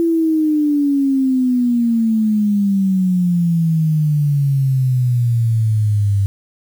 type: exponential sweep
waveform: sine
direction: down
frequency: 337.8 to 98 Hz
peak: -12 dBFS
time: 0-6.26 s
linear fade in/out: 0 ms
effects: 7-bit